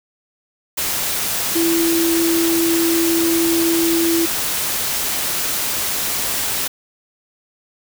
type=tone in noise; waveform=sine; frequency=333.3 Hz; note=E4; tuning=19 cents sharp; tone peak=-15 dBFS; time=1.55-4.26 s; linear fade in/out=10 ms; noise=white; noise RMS=-21 dBFS; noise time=0.77-6.68 s; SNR=+3 dB; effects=none